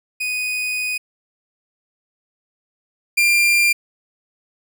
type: tone pair in turn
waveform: 40% pulse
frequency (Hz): 2489 / 2388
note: D#7 / D7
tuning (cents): 0 / +28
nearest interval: minor second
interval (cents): 72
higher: first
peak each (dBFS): -20 / -12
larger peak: second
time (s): 0.2-0.98 / 3.17-3.73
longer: first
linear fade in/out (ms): 10
effects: none